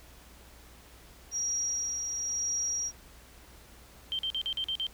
sine tone with tremolo, 5690 Hz, F8, 31 cents sharp, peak -28 dBFS, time 1.31-2.92 s, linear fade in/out 50 ms, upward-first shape sine, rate 0.99 Hz, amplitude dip 35%
sine tone bursts, 3136 Hz, G7, in tune, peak -29 dBFS, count 7, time 4.12-4.867 s, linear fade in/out 0 ms, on 69 ms, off 44 ms
effects added 60 Hz sine -55 dBFS peak until 4.93 s + pink hiss -55 dBFS RMS until 4.93 s

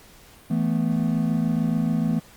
triangle chord, E suspended fourth, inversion none, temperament equal, 164.81 / 220 / 246.9 Hz, E3 / A3 / B3, 0 / 0 / 0 cents, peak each -22 / -22 / -24 dBFS, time 0.5-2.2 s, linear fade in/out 10 ms, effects pink hiss -50 dBFS RMS until 2.36 s + Opus 48 kbps

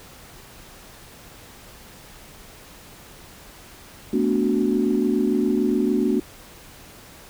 sine chord, B minor seventh, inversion third, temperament equal with one note detuned, 220 / 246.9 / 290.5 / 370 Hz, A3 / B3 / D4 / F#4, 0 / 0 / -19 / 0 cents, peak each -23 dBFS, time 4.13-6.2 s, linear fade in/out 5 ms, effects tanh soft clip ceiling -8 dBFS + pink hiss -45 dBFS RMS until 7.29 s

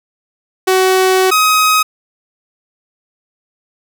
sawtooth tone pair in turn, 375.3 / 1262.4 Hz, F#4 / D#6, +25 / +25 cents, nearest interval octave + major sixth, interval 2100 cents, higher second, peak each -5 dBFS, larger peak neither, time 0.67-1.31 / 1.31-1.83 s, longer first, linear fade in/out 10 ms, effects none

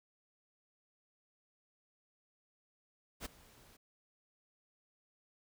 pink noise with ADSR envelope, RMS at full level -41 dBFS, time 3.2-3.77 s, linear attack 54 ms, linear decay 14 ms, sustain -21 dB, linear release 9 ms, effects none

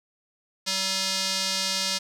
square tone with band-pass filter, 191.2 Hz, G3, 43 cents flat, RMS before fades -27 dBFS, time 0.66-1.99 s, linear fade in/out 20 ms, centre 5000 Hz, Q 2, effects 8-bit

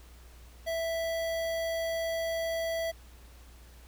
square tone with notch filter, 659.3 Hz, E5, in tune, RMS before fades -32 dBFS, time 0.66-2.92 s, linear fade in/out 20 ms, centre 8300 Hz, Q 1.9, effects added 60 Hz sine -50 dBFS peak until 3.87 s + pink hiss -58 dBFS RMS until 3.87 s

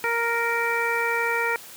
harmonic tone, 466.2 Hz, A#4, in tune, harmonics 1 / 2 / 3 / 4 / 5, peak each -28 / -28 / -28 / -28 / -28 dBFS, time 0.04-1.56 s, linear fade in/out 0 ms, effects white hiss -43 dBFS RMS until 1.76 s + high-pass 100 Hz 12 dB/octave

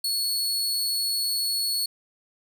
sawtooth tone, 4386 Hz, C#8, 19 cents flat, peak -21 dBFS, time 0.04-1.86 s, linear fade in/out 5 ms, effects none

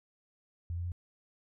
sine tone with pitch steps, 85.5 / 86.84 / 88.21 Hz, F2 / F2 / F2, -36 / -9 / +18 cents, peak -33 dBFS, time 0.7-0.919 s, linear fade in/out 0 ms, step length 73 ms, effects none

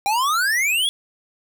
square exponential sweep, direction up, 784 to 3442 Hz, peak -18 dBFS, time 0.06-0.89 s, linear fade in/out 0 ms, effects 8-bit

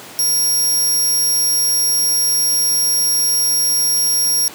15% pulse tone, 5600 Hz, F8, 4 cents sharp, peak -8 dBFS, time 0.19-4.48 s, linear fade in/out 0 ms, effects pink hiss -35 dBFS RMS until 4.54 s + high-pass 200 Hz 12 dB/octave

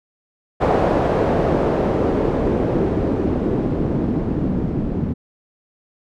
white noise with low-pass filter sweep, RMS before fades -19 dBFS, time 0.6-5.14 s, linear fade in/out 20 ms, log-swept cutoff 650 to 220 Hz, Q 1.3, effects none

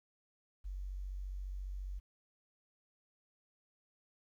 sine tone, 47.29 Hz, F#1, 39 cents sharp, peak -39 dBFS, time 0.64-2 s, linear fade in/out 20 ms, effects 12-bit

